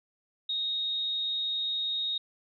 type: tone with amplitude modulation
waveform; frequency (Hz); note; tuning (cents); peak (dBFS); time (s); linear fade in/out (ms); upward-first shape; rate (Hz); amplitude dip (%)
sine; 3735; A#7; +3; -27; 0.49-2.18; 5; sine; 267; 25
effects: none